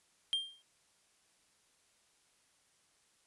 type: tone with exponential decay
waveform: triangle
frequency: 3189 Hz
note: G7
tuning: 29 cents sharp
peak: -26 dBFS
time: 0.33-0.62 s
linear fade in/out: 0 ms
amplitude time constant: 63 ms
effects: white hiss -71 dBFS RMS until 3.26 s + resampled to 24000 Hz